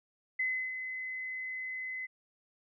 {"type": "tone with ADSR envelope", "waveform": "sine", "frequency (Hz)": 2034, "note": "C7", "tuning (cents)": -50, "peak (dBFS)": -28, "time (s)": [0.39, 2.07], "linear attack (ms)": 8, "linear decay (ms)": 320, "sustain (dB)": -8, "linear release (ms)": 21, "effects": []}